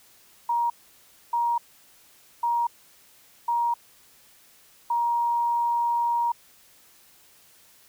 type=tone bursts at uneven times; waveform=sine; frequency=944 Hz; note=A#5; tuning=22 cents sharp; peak=-21 dBFS; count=5; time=0.49-0.7 / 1.33-1.58 / 2.43-2.67 / 3.48-3.74 / 4.9-6.32 s; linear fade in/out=5 ms; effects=white hiss -56 dBFS RMS until 7.88 s